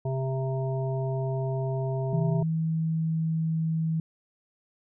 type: harmonic tone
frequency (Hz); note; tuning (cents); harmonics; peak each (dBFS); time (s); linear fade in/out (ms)
132.5; C3; +22; 1 / 3 / 5 / 7; -27 / -34 / -35 / -42; 0.05-2.43; 5
type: tone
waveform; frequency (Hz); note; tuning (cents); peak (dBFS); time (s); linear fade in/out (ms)
sine; 161.2; E3; -38; -24; 2.13-4; 2
effects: none